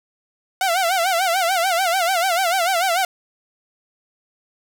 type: tone with vibrato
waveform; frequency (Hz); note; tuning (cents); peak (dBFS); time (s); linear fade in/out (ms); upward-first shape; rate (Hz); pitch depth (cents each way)
sawtooth; 720; F#5; -47; -13; 0.61-3.05; 2; sine; 6.8; 140
effects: none